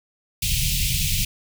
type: band-stop noise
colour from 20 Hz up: pink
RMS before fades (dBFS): -22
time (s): 0.42-1.25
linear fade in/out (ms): 5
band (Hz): 170 to 2400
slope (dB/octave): 48
effects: none